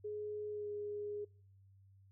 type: tone with pitch glide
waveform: sine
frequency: 420 to 414 Hz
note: G#4 to G#4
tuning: +19 to -5 cents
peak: -39 dBFS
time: 0.04-1.25 s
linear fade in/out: 10 ms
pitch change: -24 cents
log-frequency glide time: 0.5-0.69 s
effects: noise-tail reverb RT60 0.6 s tail -26 dB re dry + added 97 Hz sine -61 dBFS peak until 2.11 s